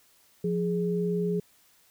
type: tone pair together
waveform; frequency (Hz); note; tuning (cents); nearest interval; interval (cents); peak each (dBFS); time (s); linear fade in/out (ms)
sine; 175.6 / 417.1; F3 / G#4; +10 / +7; octave + minor third; 1497; -27 / -28; 0.44-1.4; 5
effects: white hiss -62 dBFS RMS until 1.9 s